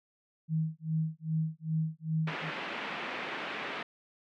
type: tone with tremolo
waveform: sine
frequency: 159 Hz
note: D#3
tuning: 38 cents sharp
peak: -26 dBFS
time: 0.48-2.51 s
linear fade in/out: 50 ms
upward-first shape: sine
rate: 2.5 Hz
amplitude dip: 100%
type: band-pass noise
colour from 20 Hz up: white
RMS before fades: -38 dBFS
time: 2.27-3.83 s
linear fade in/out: 5 ms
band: 170 to 2700 Hz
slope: 24 dB/octave
effects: none